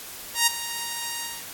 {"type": "tone with ADSR envelope", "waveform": "5% pulse", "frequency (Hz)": 935, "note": "A#5", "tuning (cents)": 5, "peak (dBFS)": -3, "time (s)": [0.34, 1.45], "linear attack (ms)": 130, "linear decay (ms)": 13, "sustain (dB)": -14, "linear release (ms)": 240, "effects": ["white hiss -39 dBFS RMS until 1.53 s", "AAC 64 kbps"]}